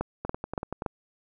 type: two click trains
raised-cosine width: 1 ms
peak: -18 / -14 dBFS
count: 7 / 4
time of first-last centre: 0.25-0.821 / 0.01-0.862 s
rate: 10.5 / 3.52 Hz
effects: none